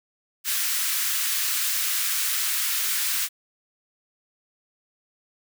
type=high-pass noise; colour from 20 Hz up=white; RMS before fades=-25 dBFS; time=0.44-3.29 s; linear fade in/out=50 ms; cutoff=1300 Hz; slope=24 dB/octave; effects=none